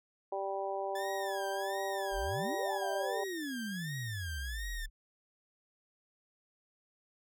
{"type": "harmonic tone", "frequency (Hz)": 195.4, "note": "G3", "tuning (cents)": -5, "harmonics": [2, 3, 4, 5], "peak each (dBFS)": [-39, -38, -38, -44], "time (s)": [0.32, 3.24], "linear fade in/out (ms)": 5}
{"type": "tone with vibrato", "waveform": "sawtooth", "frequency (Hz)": 1724, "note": "A6", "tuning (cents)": -36, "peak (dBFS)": -38, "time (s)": [0.95, 4.86], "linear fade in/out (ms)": 5, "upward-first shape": "sine", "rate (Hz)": 1.4, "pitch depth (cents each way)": 160}
{"type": "exponential two-way sweep", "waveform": "sine", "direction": "up then down", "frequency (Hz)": [32.91, 877, 32.91], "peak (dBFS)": -37, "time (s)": [2.11, 4.9], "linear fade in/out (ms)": 50, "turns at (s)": 2.72}
{"effects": []}